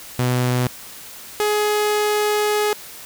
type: tone pair in turn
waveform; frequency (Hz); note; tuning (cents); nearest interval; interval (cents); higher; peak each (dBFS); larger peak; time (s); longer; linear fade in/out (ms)
sawtooth; 124.8 / 419.8; B2 / G#4; +19 / +19; octave + major sixth; 2100; second; -13 / -13; neither; 0.19-0.67 / 1.4-2.73; second; 0
effects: white hiss -38 dBFS RMS until 3.05 s